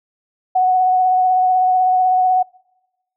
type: tone with vibrato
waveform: sine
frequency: 740 Hz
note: F#5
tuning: in tune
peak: -11 dBFS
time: 0.55-2.43 s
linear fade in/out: 10 ms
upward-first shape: sine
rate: 16 Hz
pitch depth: 16 cents each way
effects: noise-tail reverb RT60 1.0 s tail -25 dB re dry